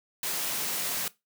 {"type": "high-pass noise", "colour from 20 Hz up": "white", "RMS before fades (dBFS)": -31, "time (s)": [0.23, 1.08], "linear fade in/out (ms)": 2, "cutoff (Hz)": 120, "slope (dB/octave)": 48, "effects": ["noise-tail reverb RT60 0.2 s tail -19 dB re dry"]}